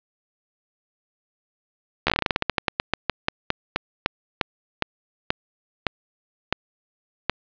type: slowing click train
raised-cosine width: 0.3 ms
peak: -3 dBFS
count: 28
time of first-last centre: 2.07-7.296 s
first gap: 13 ms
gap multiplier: 1.17
effects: resampled to 11025 Hz + 7-bit